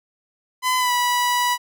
sawtooth tone with pitch glide, 1013 to 979.1 Hz, B5 to B5, +44 to -15 cents, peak -14 dBFS, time 0.62-1.58 s, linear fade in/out 50 ms, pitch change -59 cents, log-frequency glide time 0.78-0.92 s, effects none

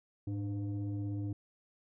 sine tone pair together, 105.32 / 299.7 Hz, G#2 / D4, +25 / +35 cents, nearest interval octave + tritone, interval 1810 cents, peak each -33 / -37 dBFS, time 0.27-1.33 s, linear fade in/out 5 ms, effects tanh soft clip ceiling -31 dBFS

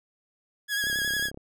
sawtooth tone with vibrato, 1661.2 Hz, G#6, in tune, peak -22 dBFS, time 0.68-1.31 s, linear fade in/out 50 ms, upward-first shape sine, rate 11 Hz, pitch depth 32 cents each way
click train, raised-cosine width 2 ms, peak -28 dBFS, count 19, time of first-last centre 0.84-1.374 s, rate 33.7 Hz
effects none

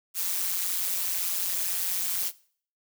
blue noise with amplitude modulation, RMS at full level -25 dBFS, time 0.14-2.32 s, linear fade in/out 50 ms, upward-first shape sine, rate 182 Hz, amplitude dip 85%, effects noise-tail reverb RT60 0.5 s tail -20 dB re dry

